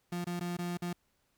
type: tone with dropouts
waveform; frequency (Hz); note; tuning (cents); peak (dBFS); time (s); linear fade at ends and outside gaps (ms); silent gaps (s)
35% pulse; 175.2; F3; +6; -32; 0.12-0.93; 5; 0.244-0.268 / 0.396-0.408 / 0.569-0.587 / 0.773-0.82
effects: pink hiss -75 dBFS RMS until 1.37 s